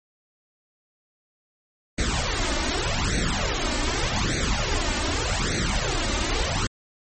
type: noise with flanger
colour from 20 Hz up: pink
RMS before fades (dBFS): -24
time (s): 1.98-6.67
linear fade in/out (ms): 5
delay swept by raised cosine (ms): 0.48 to 3.38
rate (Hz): 0.84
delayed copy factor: +0.85
effects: MP3 32 kbps